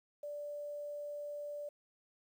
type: tone with quantisation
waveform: sine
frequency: 585 Hz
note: D5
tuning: 7 cents flat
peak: -40 dBFS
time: 0.23-1.69 s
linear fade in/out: 5 ms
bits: 11
effects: none